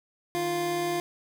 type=tone pair together; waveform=25% pulse; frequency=155.56 / 348.8 Hz; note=D#3 / F4; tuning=0 / -2 cents; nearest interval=octave + major second; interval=1398 cents; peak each=-35 / -23 dBFS; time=0.35-1 s; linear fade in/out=0 ms; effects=none